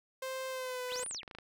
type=tone with pitch glide; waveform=sawtooth; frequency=523.3 to 500 Hz; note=C5 to B4; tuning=0 to +21 cents; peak=-33 dBFS; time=0.22-1.04 s; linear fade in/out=5 ms; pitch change=-79 cents; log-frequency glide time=0.49-0.82 s
type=linear two-way sweep; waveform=sine; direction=up then down; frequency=1463 to 10050 to 1463 Hz; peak=-38 dBFS; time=0.88-1.23 s; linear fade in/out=50 ms; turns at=1.07 s
type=clicks; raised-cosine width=0.3 ms; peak=-30 dBFS; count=12; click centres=0.921 / 0.959 / 0.995 / 1.03 / 1.063 / 1.111 / 1.147 / 1.232 / 1.278 / 1.312 / 1.35 / 1.386 s
effects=none